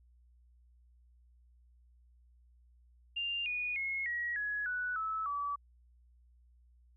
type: tone with pitch steps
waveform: sine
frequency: 2794 / 2461 / 2167 / 1908.4 / 1680.6 / 1480.1 / 1303.4 / 1147.9 Hz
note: F7 / D#7 / C#7 / A#6 / G#6 / F#6 / E6 / D6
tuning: 0 / -20 / -40 / +40 / +20 / 0 / -20 / -40 cents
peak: -33 dBFS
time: 3.16-5.56 s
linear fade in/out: 10 ms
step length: 300 ms
effects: added 60 Hz sine -61 dBFS peak until 6.96 s